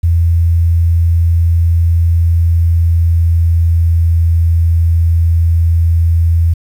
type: tone with pitch glide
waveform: sine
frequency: 84 to 83.32 Hz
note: E2 to E2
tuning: +33 to +19 cents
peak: -7 dBFS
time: 0.03-6.54 s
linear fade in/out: 10 ms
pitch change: -14 cents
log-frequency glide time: 2.2-4.27 s
effects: 7-bit